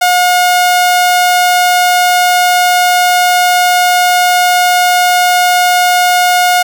sawtooth tone, 719 Hz, F#5, 50 cents flat, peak -3 dBFS, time 0.01-6.63 s, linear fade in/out 10 ms, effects none

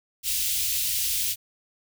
white band-stop noise, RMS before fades -26 dBFS, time 0.23-1.36 s, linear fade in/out 50 ms, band 100 to 2600 Hz, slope 24 dB/octave, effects none

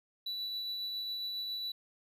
triangle tone with tremolo, 3951 Hz, B7, in tune, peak -33 dBFS, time 0.26-1.72 s, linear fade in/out 5 ms, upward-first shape triangle, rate 7.3 Hz, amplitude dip 25%, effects none

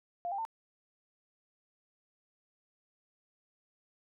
sine tone with pitch steps, 698.5 / 793.1 / 900.6 Hz, F5 / G5 / A5, 0 / +20 / +40 cents, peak -33 dBFS, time 0.25-0.451 s, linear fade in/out 0 ms, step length 67 ms, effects none

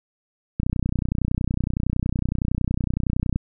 click train, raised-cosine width 5 ms, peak -10 dBFS, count 86, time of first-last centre 0.6-3.36 s, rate 30.8 Hz, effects none

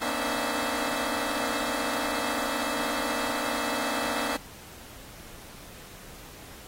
10% pulse tone cluster, 236.6 / 266 / 286.7 / 302.8 / 653 Hz, A#3 / C4 / D4 / D#4 / E5, +26 / +29 / -42 / -47 / -17 cents, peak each -26 dBFS, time 0.01-4.37 s, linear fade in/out 10 ms, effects pink hiss -47 dBFS RMS until 6.67 s + AAC 48 kbps

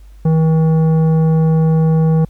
sine tone with tanh clipping, 160 Hz, D#3, 49 cents sharp, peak -11 dBFS, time 0.25-2.25 s, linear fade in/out 5 ms, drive 11 dB, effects added 50 Hz sine -36 dBFS peak until 2.29 s + pink hiss -56 dBFS RMS until 2.29 s

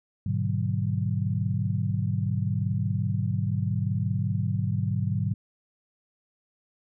sine chord, G# half-diminished seventh, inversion none, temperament just, 103.83 / 124.59 / 149.51 / 186.89 Hz, G#2 / B2 / D3 / F#3, 0 / +16 / +31 / +18 cents, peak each -27 / -30 / -31 / -31 dBFS, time 0.26-5.34 s, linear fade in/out 5 ms, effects none

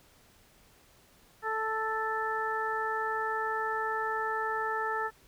harmonic tone, 440 Hz, A4, in tune, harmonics 1 / 2 / 3 / 4, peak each -36 / -34 / -34 / -35 dBFS, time 1.42-5.11 s, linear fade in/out 50 ms, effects pink hiss -61 dBFS RMS until 5.27 s

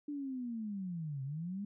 sine linear two-way sweep, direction down then up, 296.8 to 130.81 to 208.6 Hz, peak -37 dBFS, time 0.08-1.65 s, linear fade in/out 5 ms, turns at 1.23 s, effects none

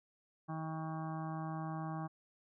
harmonic tone, 159.2 Hz, D#3, 40 cents sharp, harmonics 1 / 2 / 4 / 5 / 6 / 7 / 8 / 9 / 10, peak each -40 / -46 / -51 / -46 / -56 / -48 / -59 / -60 / -59 dBFS, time 0.48-2.08 s, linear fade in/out 20 ms, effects none

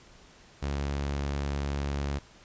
sawtooth tone, 70.6 Hz, C#2, 32 cents sharp, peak -25 dBFS, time 0.62-2.19 s, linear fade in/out 10 ms, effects pink hiss -55 dBFS RMS until 2.44 s + resampled to 16000 Hz

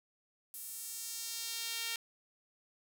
sawtooth tone with high-pass filter sweep, 460.1 Hz, A#4, 23 cents flat, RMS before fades -41 dBFS, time 0.54-1.96 s, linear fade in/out 0 ms, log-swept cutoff 11000 to 2700 Hz, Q 1.1, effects 10-bit

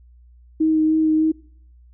sine tone with vibrato, 314.2 Hz, D#4, 17 cents sharp, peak -14 dBFS, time 0.6-1.32 s, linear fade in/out 10 ms, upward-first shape sine, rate 3.3 Hz, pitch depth 13 cents each way, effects noise-tail reverb RT60 0.6 s tail -23 dB re dry + added 60 Hz sine -46 dBFS peak until 1.93 s

